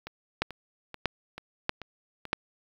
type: two click trains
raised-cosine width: 0.3 ms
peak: -9 / -23 dBFS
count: 4 / 6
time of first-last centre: 0.42-2.331 / 0.07-2.253 s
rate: 1.57 / 2.29 Hz
effects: 8-bit